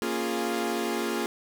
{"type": "chord", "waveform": "sawtooth", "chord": "Bb minor seventh", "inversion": "none", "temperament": "equal with one note detuned", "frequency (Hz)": [233.1, 277.2, 349.2, 413.9], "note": ["Bb3", "Db4", "F4", "Ab4"], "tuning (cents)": [0, 0, 0, -6], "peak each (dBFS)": [-28, -32, -27, -29], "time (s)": [0.02, 1.26], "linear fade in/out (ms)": 0, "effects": []}